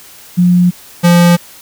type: tone pair in turn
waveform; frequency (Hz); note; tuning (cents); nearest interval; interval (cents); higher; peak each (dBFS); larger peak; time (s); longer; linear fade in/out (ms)
sine / square; 178 / 173.53; F3 / F3; +33 / -11; unison; 44; first; -5; neither; 0.37-0.71 / 1.03-1.37; neither; 20
effects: white hiss -37 dBFS RMS until 1.61 s